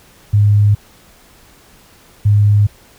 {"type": "tone pair in turn", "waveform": "sine", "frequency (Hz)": [103.3, 103.3], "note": ["G#2", "G#2"], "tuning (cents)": [-9, -9], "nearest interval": "unison", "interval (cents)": 0, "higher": "neither", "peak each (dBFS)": -7, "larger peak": "neither", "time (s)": [[0.33, 0.75], [2.25, 2.67]], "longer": "neither", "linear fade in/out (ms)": 10, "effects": ["pink hiss -46 dBFS RMS until 2.98 s"]}